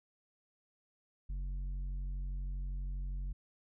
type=tone with tanh clipping; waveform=sine; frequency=46.25 Hz; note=F#1; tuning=in tune; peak=-37 dBFS; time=1.29-3.33 s; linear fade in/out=10 ms; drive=7 dB; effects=none